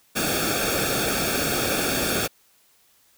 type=noise with comb filter; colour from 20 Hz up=pink; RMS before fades=-24 dBFS; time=0.15-2.28 s; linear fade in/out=20 ms; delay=1 ms; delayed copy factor=-0.85; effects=white hiss -60 dBFS RMS until 3.17 s